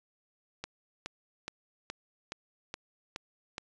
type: click train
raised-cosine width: 0.2 ms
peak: -20 dBFS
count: 8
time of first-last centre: 0.64-3.581 s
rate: 2.38 Hz
effects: resampled to 22050 Hz